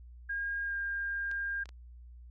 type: tone with pitch glide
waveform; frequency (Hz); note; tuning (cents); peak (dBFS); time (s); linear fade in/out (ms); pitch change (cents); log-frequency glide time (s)
sine; 1622 to 1606.2; G#6 to G6; -41 to +42; -32; 0.29-1.64; 10; -17; 0.65-0.74
type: clicks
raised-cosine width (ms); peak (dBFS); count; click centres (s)
0.2; -33; 3; 1.314 / 1.657 / 1.691
effects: added 60 Hz sine -48 dBFS peak until 2.3 s